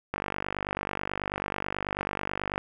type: click train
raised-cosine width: 0.5 ms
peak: -14 dBFS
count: 121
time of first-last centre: 0.14-2.579 s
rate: 49.2 Hz
effects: 9-bit